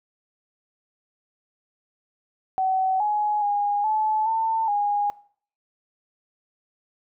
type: tone with pitch steps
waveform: sine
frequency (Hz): 757 / 839 / 819 / 864 / 895 / 821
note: F#5 / G#5 / G#5 / A5 / A5 / G#5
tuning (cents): +39 / +17 / -24 / -32 / +29 / -20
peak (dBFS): -20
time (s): 2.58-5.1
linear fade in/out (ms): 0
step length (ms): 420
effects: noise-tail reverb RT60 0.5 s tail -21 dB re dry